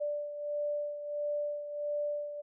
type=beating tone pair; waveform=sine; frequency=587.3 / 588.8 Hz; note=D5 / D5; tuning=0 / +4 cents; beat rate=1.5 Hz; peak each=-33 / -40 dBFS; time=0-2.42 s; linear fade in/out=20 ms; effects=none